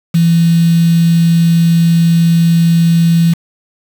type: tone with quantisation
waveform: sine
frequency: 167.3 Hz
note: E3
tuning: 26 cents sharp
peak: -6 dBFS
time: 0.14-3.34 s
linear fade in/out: 10 ms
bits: 4
effects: none